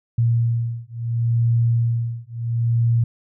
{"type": "beating tone pair", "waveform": "sine", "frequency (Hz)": [116.54, 117.26], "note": ["A#2", "A#2"], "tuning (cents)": [0, 11], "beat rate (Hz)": 0.72, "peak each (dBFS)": -20, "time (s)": [0.18, 3.04], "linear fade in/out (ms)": 5, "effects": []}